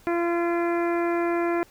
harmonic tone, 342.5 Hz, F4, 34 cents flat, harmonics 1 / 2 / 3 / 4 / 5 / 6 / 7, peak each -23 / -29 / -33 / -35 / -37 / -39 / -40 dBFS, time 0.07-1.63 s, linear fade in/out 0 ms, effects pink hiss -55 dBFS RMS until 1.7 s

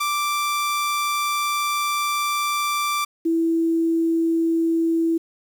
sawtooth / sine tone pair in turn, 1174.7 / 329.6 Hz, D6 / E4, 0 / 0 cents, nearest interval octave + minor seventh, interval 2200 cents, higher first, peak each -17 dBFS, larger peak neither, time 0-3.05 / 3.25-5.18 s, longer first, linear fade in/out 10 ms, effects 8-bit

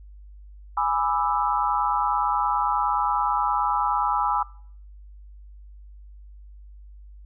sine chord, E dominant seventh, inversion first, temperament equal with one note detuned, 830.6 / 987.8 / 1189 / 1318.5 Hz, G#5 / B5 / D6 / E6, 0 / 0 / +21 / 0 cents, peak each -25 / -25 / -27 / -27 dBFS, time 0.77-4.43 s, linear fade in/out 5 ms, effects noise-tail reverb RT60 0.6 s tail -24 dB re dry + added 50 Hz sine -42 dBFS peak until 7.25 s

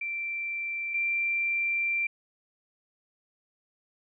sine tone pair in turn, 2349 / 2359 Hz, D7 / D7, 0 / +7 cents, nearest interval unison, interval 7 cents, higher second, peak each -30 / -25 dBFS, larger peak second, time 0.01-0.94 / 0.94-2.07 s, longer second, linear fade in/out 5 ms, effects none

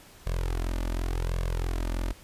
sawtooth tone with flanger, 43.07 Hz, F1, 23 cents flat, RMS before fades -29 dBFS, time 0.26-2.13 s, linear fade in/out 10 ms, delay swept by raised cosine 1.8 to 3.4 ms, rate 0.88 Hz, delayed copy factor +1, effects pink hiss -52 dBFS RMS until 2.23 s + resampled to 32000 Hz

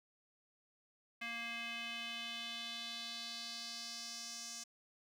square tone with band-pass filter sweep, 233.1 Hz, A#3, in tune, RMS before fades -45 dBFS, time 1.21-4.64 s, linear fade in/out 10 ms, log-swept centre 2300 to 6200 Hz, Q 3, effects 11-bit

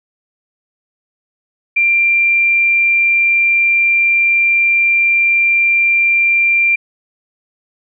sine tone, 2373 Hz, D7, 17 cents sharp, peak -9 dBFS, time 1.76-6.76 s, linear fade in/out 10 ms, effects none

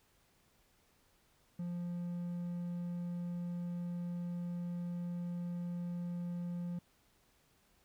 triangle tone, 174.61 Hz, F3, in tune, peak -35 dBFS, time 1.59-6.79 s, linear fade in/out 5 ms, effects pink hiss -71 dBFS RMS until 7.84 s

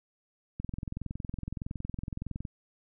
click train, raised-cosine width 5 ms, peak -23 dBFS, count 41, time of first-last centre 0.6-2.452 s, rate 21.6 Hz, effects none

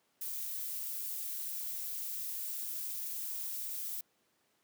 violet noise with amplitude modulation, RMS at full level -37 dBFS, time 0.21-4.01 s, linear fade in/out 5 ms, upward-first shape sine, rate 294 Hz, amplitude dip 50%, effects pink hiss -74 dBFS RMS until 4.63 s + high-pass 200 Hz 12 dB/octave

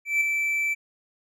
triangle tone with ADSR envelope, 2325 Hz, D7, 18 cents flat, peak -16 dBFS, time 0.05-0.75 s, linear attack 160 ms, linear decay 6 ms, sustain -5 dB, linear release 24 ms, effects none

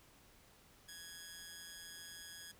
10% pulse tone with amplitude modulation, 1667 Hz, G#6, 6 cents sharp, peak -38 dBFS, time 0.88-2.52 s, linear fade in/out 10 ms, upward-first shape sine, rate 170 Hz, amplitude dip 65%, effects pink hiss -65 dBFS RMS until 2.59 s

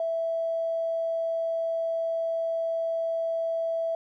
triangle tone with tanh clipping, 659.3 Hz, E5, in tune, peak -25 dBFS, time 0-3.95 s, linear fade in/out 2 ms, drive 3 dB, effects none

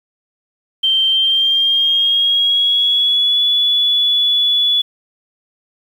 sine tone with pitch glide, 3136 to 3420 Hz, G7 to A7, 0 to -50 cents, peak -11 dBFS, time 0.83-4.82 s, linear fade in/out 10 ms, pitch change +150 cents, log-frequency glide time 1.08-3.4 s, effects 7-bit

